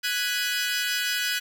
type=chord; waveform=20% pulse; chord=G# minor seventh; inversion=third; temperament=equal; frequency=1480 / 1661.2 / 1975.5 / 2489 Hz; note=F#6 / G#6 / B6 / D#7; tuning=0 / 0 / 0 / 0 cents; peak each=-23 / -26 / -28 / -27 dBFS; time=0.03-1.4 s; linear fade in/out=20 ms; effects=none